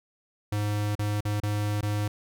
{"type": "tone with dropouts", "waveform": "square", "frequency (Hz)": 104.2, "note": "G#2", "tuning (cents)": 6, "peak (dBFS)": -26, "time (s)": [0.52, 2.08], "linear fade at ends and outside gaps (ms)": 5, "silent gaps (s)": [[0.953, 0.991], [1.207, 1.251], [1.402, 1.432], [1.811, 1.828]], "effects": []}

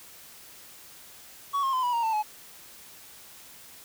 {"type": "tone with pitch steps", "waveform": "triangle", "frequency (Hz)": [1123, 1072.3, 1023.9, 977.6, 933.5, 891.3, 851.1], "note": ["C#6", "C6", "C6", "B5", "A#5", "A5", "G#5"], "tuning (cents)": [22, 42, -38, -18, 2, 22, 42], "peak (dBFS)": -22, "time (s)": [1.53, 2.23], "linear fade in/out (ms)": 20, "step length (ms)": 100, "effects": ["white hiss -49 dBFS RMS until 3.84 s"]}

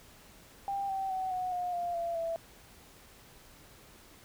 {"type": "tone with pitch steps", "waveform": "sine", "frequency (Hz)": [793, 773.1, 753.7, 734.8, 716.3, 698.4, 680.8, 663.8], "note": ["G5", "G5", "F#5", "F#5", "F5", "F5", "F5", "E5"], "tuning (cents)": [20, -24, 32, -12, 44, 0, -44, 12], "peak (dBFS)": -31, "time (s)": [0.68, 2.36], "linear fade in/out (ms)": 0, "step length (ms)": 210, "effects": ["pink hiss -56 dBFS RMS until 4.24 s"]}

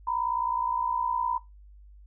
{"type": "tone pair together", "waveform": "sine", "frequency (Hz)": [940.5, 1000], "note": ["A#5", "B5"], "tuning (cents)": [15, 21], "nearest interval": "minor second", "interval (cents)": 106, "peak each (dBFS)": [-28, -29], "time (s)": [0.07, 1.38], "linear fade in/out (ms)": 5, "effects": ["noise-tail reverb RT60 0.2 s tail -18 dB re dry", "added 50 Hz sine -48 dBFS peak until 2.06 s"]}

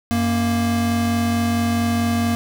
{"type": "tone pair together", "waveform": "square", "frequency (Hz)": [92.7, 233.6], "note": ["F#2", "A#3"], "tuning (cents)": [4, 4], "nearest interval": "octave + major third", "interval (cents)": 1600, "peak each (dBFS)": [-24, -19], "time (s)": [0.11, 2.35], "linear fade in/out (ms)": 0, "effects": []}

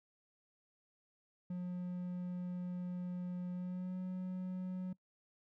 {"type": "tone with pitch glide", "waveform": "triangle", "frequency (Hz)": [179.2, 184.13], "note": ["F3", "F#3"], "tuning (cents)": [45, -8], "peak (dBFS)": -36, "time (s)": [1.5, 4.93], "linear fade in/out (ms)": 5, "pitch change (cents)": 47, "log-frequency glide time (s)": [3.53, 3.97], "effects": ["noise-tail reverb RT60 0.1 s tail -22 dB re dry"]}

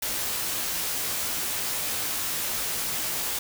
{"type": "noise with comb filter", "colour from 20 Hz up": "white", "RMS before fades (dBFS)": -29, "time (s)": [0.02, 3.39], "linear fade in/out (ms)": 5, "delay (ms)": 15, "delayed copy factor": -0.55, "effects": []}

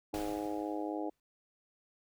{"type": "harmonic tone", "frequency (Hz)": 103.83, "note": "G#2", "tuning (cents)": 0, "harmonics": [3, 4, 5, 6, 7, 8], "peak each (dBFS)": [-37, -43, -43, -45, -44, -44], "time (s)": [0.13, 1.1], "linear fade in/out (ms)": 10}
{"type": "noise with exponential decay", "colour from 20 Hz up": "pink", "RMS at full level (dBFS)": -43, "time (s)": [0.14, 1.2], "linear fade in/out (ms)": 2, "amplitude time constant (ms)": 230}
{"effects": []}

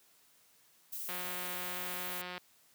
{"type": "noise", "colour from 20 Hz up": "violet", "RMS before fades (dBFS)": -41, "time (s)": [0.92, 2.22], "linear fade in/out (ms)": 10}
{"type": "click train", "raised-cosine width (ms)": 0.3, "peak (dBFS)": -26, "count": 233, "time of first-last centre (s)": [1.09, 2.379], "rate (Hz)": 180}
{"effects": ["white hiss -66 dBFS RMS until 2.74 s", "high-pass 100 Hz 12 dB/octave"]}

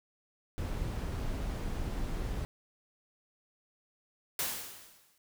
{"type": "noise", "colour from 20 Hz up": "brown", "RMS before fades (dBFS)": -35, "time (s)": [0.58, 2.45], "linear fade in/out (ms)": 0}
{"type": "noise with exponential decay", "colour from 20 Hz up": "white", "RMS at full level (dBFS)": -31, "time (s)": [4.39, 5.18], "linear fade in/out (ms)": 2, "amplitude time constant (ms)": 170}
{"effects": []}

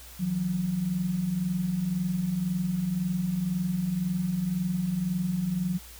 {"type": "tone pair together", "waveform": "sine", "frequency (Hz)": [159.9, 181.82], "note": ["D#3", "F#3"], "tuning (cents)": [48, -30], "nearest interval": "major second", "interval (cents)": 222, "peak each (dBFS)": [-33, -26], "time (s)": [0.19, 5.79], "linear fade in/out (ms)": 20, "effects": ["added 60 Hz sine -48 dBFS peak until 5.99 s", "white hiss -48 dBFS RMS until 5.99 s"]}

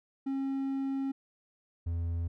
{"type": "tone pair in turn", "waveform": "triangle", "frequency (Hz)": [270.8, 84.51], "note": ["C#4", "E2"], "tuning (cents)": [-40, 44], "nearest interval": "octave + minor sixth", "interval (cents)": 2016, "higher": "first", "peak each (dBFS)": -28, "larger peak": "neither", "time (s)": [[0.26, 1.12], [1.86, 2.28]], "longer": "first", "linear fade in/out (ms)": 10, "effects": []}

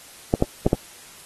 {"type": "clicks", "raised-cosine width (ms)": 2, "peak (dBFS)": -3, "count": 4, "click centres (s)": [0.339, 0.424, 0.665, 0.731], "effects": ["white hiss -45 dBFS RMS until 1.25 s", "AAC 32 kbps"]}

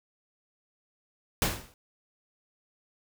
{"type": "noise with exponential decay", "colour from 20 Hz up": "pink", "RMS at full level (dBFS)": -22, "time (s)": [1.42, 1.74], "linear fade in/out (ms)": 1, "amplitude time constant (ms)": 68, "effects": []}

